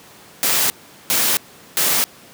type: noise bursts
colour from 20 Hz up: white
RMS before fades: -17 dBFS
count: 3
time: 0.43-2.04 s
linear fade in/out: 0 ms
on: 270 ms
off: 400 ms
effects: pink hiss -44 dBFS RMS until 2.33 s + high-pass 150 Hz 12 dB/octave

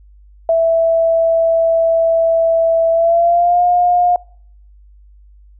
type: tone with pitch glide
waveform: sine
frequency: 659.3 to 710.7 Hz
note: E5 to F5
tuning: 0 to +30 cents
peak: -9 dBFS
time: 0.49-4.16 s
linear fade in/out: 2 ms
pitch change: +130 cents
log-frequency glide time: 2.91-3.62 s
effects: noise-tail reverb RT60 0.6 s tail -25 dB re dry + added 50 Hz sine -41 dBFS peak until 5.59 s

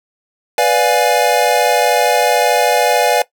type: chord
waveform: square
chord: B diminished seventh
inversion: none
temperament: equal with one note detuned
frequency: 493.9 / 587.3 / 705.8 / 830.6 Hz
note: B4 / D5 / F5 / Ab5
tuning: 0 / 0 / +18 / 0 cents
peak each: -17 dBFS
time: 0.58-3.22 s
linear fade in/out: 2 ms
effects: noise-tail reverb RT60 0.1 s tail -17 dB re dry

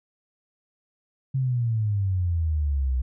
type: exponential sweep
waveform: sine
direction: down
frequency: 135.6 to 61.74 Hz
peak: -21 dBFS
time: 1.34-3.02 s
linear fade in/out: 10 ms
effects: none

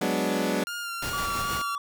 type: chord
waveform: 20% pulse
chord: G# half-diminished seventh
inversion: third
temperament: equal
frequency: 185 / 207.7 / 246.9 / 293.7 Hz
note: F#3 / G#3 / B3 / D4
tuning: 0 / 0 / 0 / 0 cents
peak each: -25 dBFS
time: 0.01-0.64 s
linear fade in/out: 5 ms
type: tone with vibrato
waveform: sawtooth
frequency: 1396.9 Hz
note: F6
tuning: in tune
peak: -28 dBFS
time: 0.67-1.75 s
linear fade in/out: 0 ms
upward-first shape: sine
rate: 2.6 Hz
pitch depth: 27 cents each way
type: noise with tremolo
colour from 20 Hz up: pink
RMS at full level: -33 dBFS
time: 1.02-1.62 s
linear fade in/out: 5 ms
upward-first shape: square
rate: 6.3 Hz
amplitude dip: 30%
type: tone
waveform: triangle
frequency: 1145 Hz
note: D6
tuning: 44 cents flat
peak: -27 dBFS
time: 1.13-1.78 s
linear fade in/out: 2 ms
effects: none

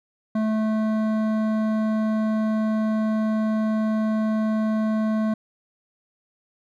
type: tone with hard clipping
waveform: sine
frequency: 217.7 Hz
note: A3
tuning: 18 cents flat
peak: -22 dBFS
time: 0.35-5.34 s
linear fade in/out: 5 ms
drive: 12 dB
effects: none

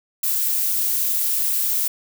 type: noise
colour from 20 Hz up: violet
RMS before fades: -21 dBFS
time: 0.23-1.88 s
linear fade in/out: 5 ms
effects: none

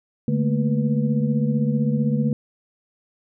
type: tone cluster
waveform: sine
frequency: 144.6 / 215.9 / 231.5 / 489.8 Hz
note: D3 / A3 / A#3 / B4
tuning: -27 / -33 / -12 / -14 cents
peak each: -22 / -22 / -24 / -31 dBFS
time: 0.28-2.33 s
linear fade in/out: 2 ms
effects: none

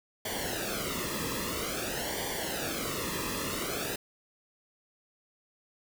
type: noise with flanger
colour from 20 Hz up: pink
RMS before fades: -34 dBFS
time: 0.25-3.96 s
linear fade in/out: 5 ms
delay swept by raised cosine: 0.76 to 1.36 ms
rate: 0.5 Hz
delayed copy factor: -0.8
effects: none

